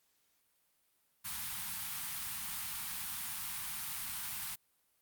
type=band-stop noise; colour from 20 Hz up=white; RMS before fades=-40 dBFS; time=1.24-4.56 s; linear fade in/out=20 ms; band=230 to 800 Hz; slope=48 dB/octave; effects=white hiss -75 dBFS RMS until 5.01 s + Opus 48 kbps